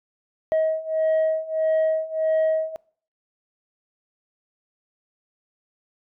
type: beating tone pair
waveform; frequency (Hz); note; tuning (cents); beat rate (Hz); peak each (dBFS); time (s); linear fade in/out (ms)
sine; 634 / 635.6; D#5 / D#5; +32 / +37; 1.6; -22 / -20; 0.52-2.76; 0
effects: noise-tail reverb RT60 0.5 s tail -23 dB re dry + tanh soft clip ceiling -16 dBFS